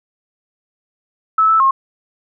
sine tone with pitch steps, 1303 / 1315 / 1075 Hz, E6 / E6 / C6, -20 / -5 / +47 cents, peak -9 dBFS, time 1.38-1.71 s, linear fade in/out 5 ms, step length 110 ms, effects none

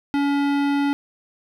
sine tone with hard clipping, 283.3 Hz, C#4, 38 cents sharp, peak -20 dBFS, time 0.14-0.93 s, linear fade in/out 0 ms, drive 18 dB, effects none

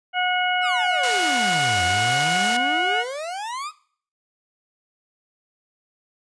harmonic tone, 728 Hz, F#5, 28 cents flat, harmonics 1 / 2 / 3 / 4, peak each -22 / -25 / -27 / -28 dBFS, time 0.13-3.05 s, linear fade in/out 50 ms
40% pulse exponential two-way sweep, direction down then up, 1396.9 to 84.9 to 1294 Hz, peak -27 dBFS, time 0.61-3.72 s, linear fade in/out 50 ms, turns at 1.84 s
white band-pass noise, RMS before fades -29 dBFS, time 1.03-2.57 s, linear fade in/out 5 ms, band 510 to 7600 Hz, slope 12 dB/octave
effects noise-tail reverb RT60 0.5 s tail -19 dB re dry + resampled to 22050 Hz

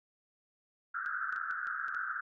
pink band-pass noise, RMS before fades -37 dBFS, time 0.94-2.21 s, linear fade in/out 10 ms, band 1300 to 1600 Hz, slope 96 dB/octave
clicks, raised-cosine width 0.2 ms, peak -37 dBFS, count 7, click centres 1.061 / 1.326 / 1.362 / 1.51 / 1.671 / 1.883 / 1.947 s
effects none

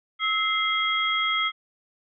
sine tone cluster, 1297 / 2085 / 3274 Hz, E6 / C7 / G#7, -28 / -7 / -25 cents, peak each -26 dBFS, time 0.19-1.52 s, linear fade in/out 50 ms, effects none

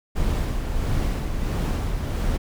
brown noise with tremolo, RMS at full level -22 dBFS, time 0.15-2.38 s, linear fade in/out 20 ms, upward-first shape sine, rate 1.5 Hz, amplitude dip 40%, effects none

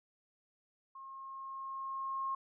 sine tone with level ramp, 1075 Hz, C6, 47 cents sharp, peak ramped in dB -47 to -33 dBFS, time 0.95-2.35 s, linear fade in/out 5 ms, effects none

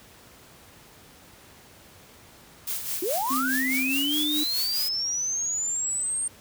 blue noise with tremolo, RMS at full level -29 dBFS, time 2.67-4.89 s, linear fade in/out 5 ms, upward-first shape sine, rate 4.8 Hz, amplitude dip 55%
sine linear sweep, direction up, 324.2 to 8750 Hz, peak -25 dBFS, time 3.02-6.28 s, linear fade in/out 5 ms
sine tone with pitch glide, 261.6 to 300.5 Hz, C4 to D4, 0 to +40 cents, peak -27 dBFS, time 3.3-4.44 s, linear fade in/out 10 ms, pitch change +240 cents, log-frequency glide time 3.85-4.16 s
effects pink hiss -51 dBFS RMS until 6.4 s + high-pass 60 Hz 12 dB/octave

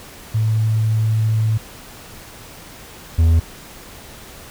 sine / triangle tone pair in turn, 110 / 82.1 Hz, A2 / E2, 0 / -6 cents, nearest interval perfect fourth, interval 506 cents, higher first, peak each -14 / -8 dBFS, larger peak second, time 0.34-1.58 / 3.18-3.4 s, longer first, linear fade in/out 10 ms, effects pink hiss -39 dBFS RMS until 4.5 s

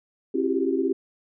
sine tone cluster, 269.2 / 333.9 / 382.4 / 399.8 Hz, C4 / E4 / G4 / G4, +49 / +22 / -43 / +34 cents, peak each -26 / -27 / -26 / -28 dBFS, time 0.34-0.93 s, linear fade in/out 10 ms, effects none

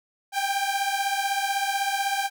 sawtooth beating tone pair, 784 / 800 Hz, G5 / G5, 0 / +35 cents, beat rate 16 Hz, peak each -23 dBFS, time 0.32-2.3 s, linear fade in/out 50 ms, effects none

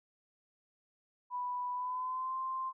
sine tone with pitch glide, 987.8 to 1046.5 Hz, B5 to C6, 0 to 0 cents, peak -34 dBFS, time 1.3-2.73 s, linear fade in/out 50 ms, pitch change +100 cents, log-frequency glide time 1.73-2.36 s, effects none

